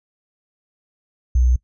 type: tone with sample-and-hold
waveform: sine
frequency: 61.8 Hz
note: B1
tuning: 2 cents sharp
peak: -12 dBFS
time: 1.35-1.56 s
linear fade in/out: 5 ms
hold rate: 6300 Hz
effects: noise-tail reverb RT60 0.1 s tail -21 dB re dry + resampled to 24000 Hz